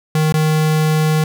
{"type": "tone with dropouts", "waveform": "square", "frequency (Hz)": 155.56, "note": "D#3", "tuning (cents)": 0, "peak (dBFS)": -13, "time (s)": [0.15, 1.24], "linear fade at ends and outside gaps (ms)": 2, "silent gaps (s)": [0.324, 0.34], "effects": []}